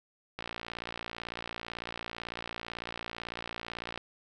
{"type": "click train", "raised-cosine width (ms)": 0.3, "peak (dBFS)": -21, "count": 209, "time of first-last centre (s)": [0.39, 3.976], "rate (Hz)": 58, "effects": []}